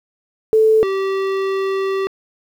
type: tone pair in turn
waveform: sine / square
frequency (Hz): 438.7 / 387.2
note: A4 / G4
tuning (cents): -5 / -21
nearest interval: major second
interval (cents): 216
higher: first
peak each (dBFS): -9 / -18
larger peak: first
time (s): 0.53-0.83 / 0.83-2.07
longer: second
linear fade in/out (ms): 0
effects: low-pass 3000 Hz 12 dB/octave + 7-bit